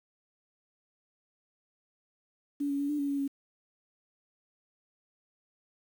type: tone with pitch steps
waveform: sine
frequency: 285.7 / 280.5 / 284 / 295.5 / 282.9 / 280.8 / 277.2 Hz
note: D4 / C#4 / C#4 / D4 / C#4 / C#4 / C#4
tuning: -48 / +21 / +42 / +11 / +35 / +22 / 0 cents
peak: -28 dBFS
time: 2.6-3.279 s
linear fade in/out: 10 ms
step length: 97 ms
effects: 9-bit